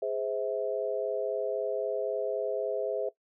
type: chord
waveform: sine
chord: Ab augmented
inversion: none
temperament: just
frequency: 415.3 / 519.1 / 648.9 Hz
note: Ab4 / C5 / E5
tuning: 0 / -14 / -27 cents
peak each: -33 dBFS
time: 0.02-3.09 s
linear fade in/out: 5 ms
effects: noise-tail reverb RT60 0.1 s tail -17 dB re dry